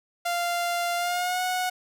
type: tone with pitch glide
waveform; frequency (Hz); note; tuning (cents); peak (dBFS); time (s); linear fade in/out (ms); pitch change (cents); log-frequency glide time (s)
sawtooth; 695 to 733.8; F5 to F#5; -9 to -15; -21; 0.25-1.7; 10; +94; 0.96-1.42
effects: none